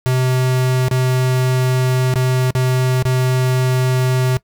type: tone with dropouts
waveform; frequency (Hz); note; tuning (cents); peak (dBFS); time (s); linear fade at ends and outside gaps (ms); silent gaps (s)
square; 128.3; C3; -34; -14; 0.06-4.37; 0; 0.883-0.912 / 2.139-2.157 / 2.506-2.551 / 3.025-3.053
effects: noise-tail reverb RT60 0.1 s tail -20 dB re dry